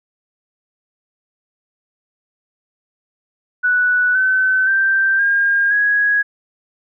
sine tone with pitch steps, 1480 / 1523.4 / 1568 / 1614 / 1661.2 Hz, F#6 / G6 / G6 / G#6 / G#6, 0 / -50 / 0 / -50 / 0 cents, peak -12 dBFS, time 3.63-6.23 s, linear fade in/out 20 ms, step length 520 ms, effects none

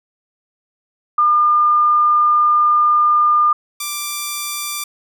sine / 5% pulse tone pair in turn, 1206 / 1177.8 Hz, D6 / D6, +46 / +5 cents, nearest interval unison, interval 41 cents, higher first, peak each -10 dBFS, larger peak neither, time 1.18-3.53 / 3.8-4.84 s, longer first, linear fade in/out 5 ms, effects none

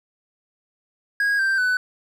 triangle tone with pitch steps, 1643 / 1569.7 / 1499.7 Hz, G#6 / G6 / F#6, -19 / +2 / +23 cents, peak -16 dBFS, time 1.2-1.77 s, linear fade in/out 2 ms, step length 190 ms, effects none

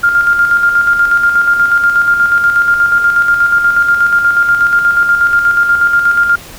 sine tone with tremolo, 1402 Hz, F6, 6 cents sharp, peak -5 dBFS, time 0.03-6.36 s, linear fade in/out 10 ms, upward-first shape square, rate 8.3 Hz, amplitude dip 45%, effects pink hiss -32 dBFS RMS until 6.58 s

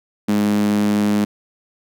sawtooth tone with high-pass filter, 103.83 Hz, G#2, in tune, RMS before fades -17 dBFS, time 0.28-1.25 s, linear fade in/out 10 ms, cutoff 230 Hz, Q 5.8, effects none

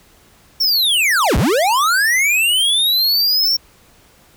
square linear two-way sweep, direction down then up, 5550 to 38.89 to 5550 Hz, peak -13 dBFS, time 0.6-3.57 s, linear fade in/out 10 ms, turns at 1.37 s, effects pink hiss -50 dBFS RMS until 4.36 s

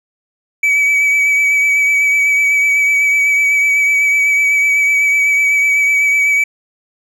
triangle tone with vibrato, 2284 Hz, D7, 49 cents flat, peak -8 dBFS, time 0.63-6.44 s, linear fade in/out 5 ms, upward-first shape triangle, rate 8 Hz, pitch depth 26 cents each way, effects none

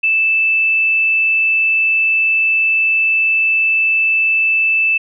sine tone, 2637 Hz, E7, in tune, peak -11 dBFS, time 0.03-4.98 s, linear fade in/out 10 ms, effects none

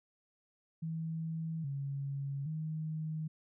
sine tone with pitch steps, 161.9 / 139.2 / 156.8 Hz, E3 / C#3 / D#3, -31 / +8 / +14 cents, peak -35 dBFS, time 0.82-3.28 s, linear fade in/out 10 ms, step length 820 ms, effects none

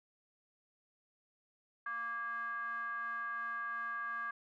triangle ring-modulated tone, 233.1 Hz, A#3, in tune, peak -32 dBFS, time 1.86-4.31 s, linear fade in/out 5 ms, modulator 1400 Hz, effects none

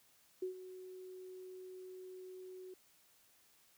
sine tone with ADSR envelope, 370.6 Hz, F#4, 3 cents sharp, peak -35 dBFS, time 0.42-2.74 s, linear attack 6 ms, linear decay 110 ms, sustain -13 dB, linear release 4 ms, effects white hiss -69 dBFS RMS until 3.77 s

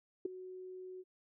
sine tone with ADSR envelope, 370 Hz, F#4, in tune, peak -29 dBFS, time 0.25-1.04 s, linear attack 6 ms, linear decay 9 ms, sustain -16 dB, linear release 38 ms, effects none

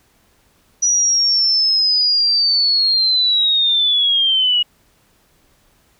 sine linear sweep, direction down, 5870 to 2887 Hz, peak -12 dBFS, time 0.82-4.63 s, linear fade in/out 10 ms, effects pink hiss -57 dBFS RMS until 5.99 s

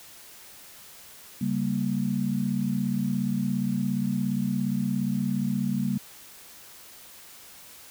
sine chord, G diminished, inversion second, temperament equal, 138.59 / 196 / 233.1 Hz, Db3 / G3 / Bb3, 0 / 0 / 0 cents, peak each -31 / -27 / -28 dBFS, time 1.41-5.98 s, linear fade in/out 5 ms, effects white hiss -48 dBFS RMS until 7.9 s

